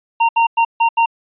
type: tone bursts at uneven times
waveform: square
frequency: 921 Hz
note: A#5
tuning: 21 cents flat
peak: -11 dBFS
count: 5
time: 0.2-0.29 / 0.36-0.47 / 0.57-0.65 / 0.8-0.89 / 0.97-1.06 s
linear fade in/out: 10 ms
effects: resampled to 8000 Hz